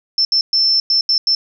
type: tone bursts at uneven times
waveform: sine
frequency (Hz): 5330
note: E8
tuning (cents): +18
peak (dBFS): -11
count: 6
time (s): 0.18-0.25 / 0.32-0.41 / 0.53-0.8 / 0.9-1.01 / 1.09-1.18 / 1.27-1.35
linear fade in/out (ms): 2
effects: none